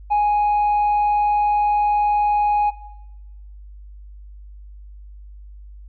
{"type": "tone with tanh clipping", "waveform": "sine", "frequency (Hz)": 830.6, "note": "G#5", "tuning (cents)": 0, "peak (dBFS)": -15, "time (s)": [0.1, 2.71], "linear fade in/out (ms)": 20, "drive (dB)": 1, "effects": ["noise-tail reverb RT60 1.0 s tail -18 dB re dry", "added 50 Hz sine -37 dBFS peak until 5.88 s"]}